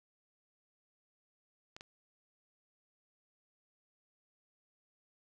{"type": "clicks", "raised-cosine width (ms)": 0.2, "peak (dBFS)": -30, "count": 2, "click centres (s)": [1.765, 1.809], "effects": []}